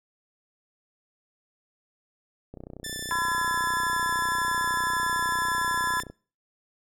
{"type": "click train", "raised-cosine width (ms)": 2, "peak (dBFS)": -27, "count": 111, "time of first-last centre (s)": [2.54, 6.1], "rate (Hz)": 30.9}
{"type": "tone with vibrato", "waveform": "10% pulse", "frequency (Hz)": 1760, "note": "A6", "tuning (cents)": 0, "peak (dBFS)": -24, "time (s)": [2.84, 6.03], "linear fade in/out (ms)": 5, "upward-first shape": "sine", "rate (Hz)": 13, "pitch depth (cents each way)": 9}
{"type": "harmonic tone", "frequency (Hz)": 337.4, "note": "E4", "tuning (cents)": 40, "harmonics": [3, 4, 5], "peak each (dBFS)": [-27, -35, -28], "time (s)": [3.11, 6], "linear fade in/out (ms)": 0}
{"effects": ["noise-tail reverb RT60 0.4 s tail -25 dB re dry"]}